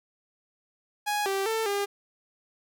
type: tone with pitch steps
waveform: sawtooth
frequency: 831 / 390.2 / 445.8 / 403.1 Hz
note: G#5 / G4 / A4 / G4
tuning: +1 / -8 / +23 / +48 cents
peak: -22 dBFS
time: 1.06-1.86 s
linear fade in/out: 20 ms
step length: 200 ms
effects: none